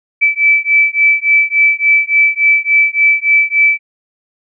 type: beating tone pair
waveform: sine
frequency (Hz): 2311 / 2314.5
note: D7 / D7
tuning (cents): -28 / -26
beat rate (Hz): 3.5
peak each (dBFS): -11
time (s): 0.21-3.79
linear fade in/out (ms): 20
effects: none